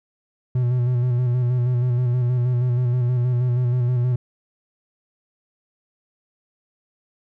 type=tone with vibrato; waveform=triangle; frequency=123.47 Hz; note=B2; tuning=in tune; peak=-15 dBFS; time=0.55-4.16 s; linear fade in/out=5 ms; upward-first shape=square; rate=6.3 Hz; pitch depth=34 cents each way; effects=none